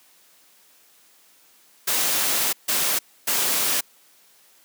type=noise bursts at uneven times; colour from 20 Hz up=white; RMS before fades=-22 dBFS; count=3; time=1.87-2.53 / 2.68-2.99 / 3.27-3.81 s; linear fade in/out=10 ms; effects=white hiss -56 dBFS RMS until 4.64 s + high-pass 200 Hz 12 dB/octave